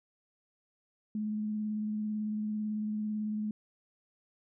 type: tone with vibrato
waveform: sine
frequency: 212.9 Hz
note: G#3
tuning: 43 cents sharp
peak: -31 dBFS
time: 1.15-3.51 s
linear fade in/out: 2 ms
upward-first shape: sine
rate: 18 Hz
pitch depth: 17 cents each way
effects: none